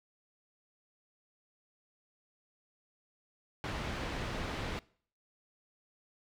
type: low-pass noise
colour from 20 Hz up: pink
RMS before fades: -38 dBFS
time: 3.64-4.79 s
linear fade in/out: 0 ms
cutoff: 3500 Hz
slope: 12 dB/octave
effects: noise-tail reverb RT60 0.5 s tail -22 dB re dry